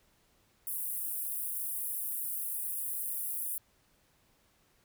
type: high-pass noise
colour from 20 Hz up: pink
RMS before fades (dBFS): -36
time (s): 0.67-3.58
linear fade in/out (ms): 2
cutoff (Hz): 9800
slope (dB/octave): 48
effects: pink hiss -69 dBFS RMS until 4.84 s